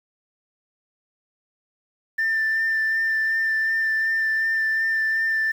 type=tone with vibrato; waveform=sine; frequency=1783 Hz; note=A6; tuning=22 cents sharp; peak=-18 dBFS; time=2.18-5.52 s; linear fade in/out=10 ms; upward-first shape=sine; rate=2.7 Hz; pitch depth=14 cents each way; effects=tanh soft clip ceiling -16 dBFS + 8-bit